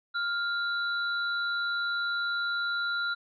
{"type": "tone pair together", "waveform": "sine", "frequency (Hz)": [1400, 3960], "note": ["F6", "B7"], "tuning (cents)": [4, 4], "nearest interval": "octave + tritone", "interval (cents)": 1800, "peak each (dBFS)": [-28, -35], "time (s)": [0.14, 3.15], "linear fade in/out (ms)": 20, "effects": []}